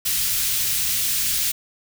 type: band-stop noise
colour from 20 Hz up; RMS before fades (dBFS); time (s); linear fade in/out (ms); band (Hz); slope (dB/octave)
white; -22; 0.05-1.52; 10; 140 to 2400; 12
effects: none